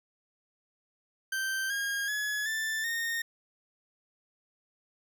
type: tone with pitch steps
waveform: 40% pulse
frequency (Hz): 1560 / 1626.2 / 1695.3 / 1767.3 / 1842.3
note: G6 / G#6 / G#6 / A6 / A#6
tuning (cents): -9 / -37 / +35 / +7 / -21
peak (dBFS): -29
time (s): 1.32-3.22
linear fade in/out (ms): 5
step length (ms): 380
effects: none